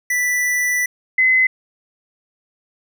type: tone pair in turn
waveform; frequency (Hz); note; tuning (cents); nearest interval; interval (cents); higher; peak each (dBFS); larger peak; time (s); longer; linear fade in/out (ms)
square / sine; 1975.5 / 2038; B6 / C7; 0 / -46; minor second; 54; second; -17 / -11; second; 0.1-0.86 / 1.18-1.47; first; 5
effects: none